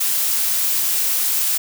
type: noise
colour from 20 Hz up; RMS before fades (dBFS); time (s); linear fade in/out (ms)
blue; -19; 0-1.58; 10
effects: none